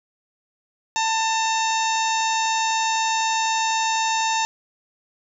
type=harmonic tone with a mistuned harmonic; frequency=892 Hz; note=A5; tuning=23 cents sharp; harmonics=1 / 2 / 3 / 4 / 5 / 6 / 7 / 8; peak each=-21 / -30 / -29 / -30 / -37 / -33 / -32 / -32 dBFS; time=0.96-4.45 s; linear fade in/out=0 ms; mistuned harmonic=4; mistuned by=+61 cents; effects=none